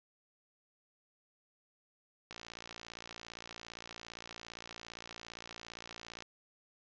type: click train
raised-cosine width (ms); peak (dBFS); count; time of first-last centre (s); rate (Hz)
0.2; -28; 226; 2.31-6.223; 57.5
effects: resampled to 16000 Hz + 10-bit